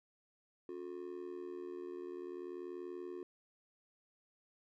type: tone with amplitude modulation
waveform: triangle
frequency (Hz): 359.5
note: F#4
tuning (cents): -50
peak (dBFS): -37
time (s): 0.69-3.23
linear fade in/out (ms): 2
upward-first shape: sine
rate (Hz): 80.5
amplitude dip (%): 85
effects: none